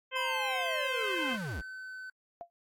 harmonic tone, 520 Hz, C5, 11 cents flat, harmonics 1 / 2 / 3 / 4 / 5 / 6, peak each -38 / -38 / -38 / -38 / -38 / -38 dBFS, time 0.11-1.38 s, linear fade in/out 50 ms
square linear sweep, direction down, 1022 to 44.81 Hz, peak -36 dBFS, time 0.15-1.62 s, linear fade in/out 20 ms
triangle tone with pitch glide, 1527 to 1517.3 Hz, G6 to F#6, -46 to +43 cents, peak -39 dBFS, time 1-2.1 s, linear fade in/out 5 ms, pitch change -11 cents, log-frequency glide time 1.51-1.98 s
sine tone with exponential decay, 690 Hz, F5, 21 cents flat, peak -35 dBFS, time 2.41-2.5 s, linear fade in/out 0 ms, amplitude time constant 18 ms
effects AAC 64 kbps

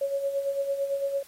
sine tone with tremolo, 555 Hz, C#5, 2 cents sharp, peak -23 dBFS, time 0.01-1.23 s, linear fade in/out 5 ms, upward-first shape sine, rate 8.9 Hz, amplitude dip 60%, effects white hiss -53 dBFS RMS until 1.27 s + AAC 48 kbps

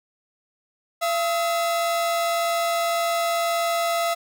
45% pulse tone pair together, 679.9 / 1278 Hz, F5 / D#6, -47 / +46 cents, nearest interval major seventh, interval 1093 cents, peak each -22 / -27 dBFS, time 1.01-4.15 s, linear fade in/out 20 ms, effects none

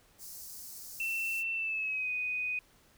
white high-pass noise, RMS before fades -46 dBFS, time 0.18-1.44 s, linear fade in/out 50 ms, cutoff 4600 Hz, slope 48 dB/octave
sine tone with pitch glide, 2686 to 2492 Hz, E7 to D#7, +32 to +2 cents, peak -31 dBFS, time 1-2.59 s, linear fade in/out 2 ms, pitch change -130 cents, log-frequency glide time 1.54-2.11 s
effects pink hiss -64 dBFS RMS until 2.97 s

